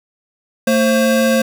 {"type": "tone pair together", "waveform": "square", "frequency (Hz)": [225.2, 530], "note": ["A3", "C5"], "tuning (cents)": [40, 22], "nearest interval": "octave + minor third", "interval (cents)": 1482, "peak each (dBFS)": -15, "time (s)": [0.67, 1.42], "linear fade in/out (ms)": 5, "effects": []}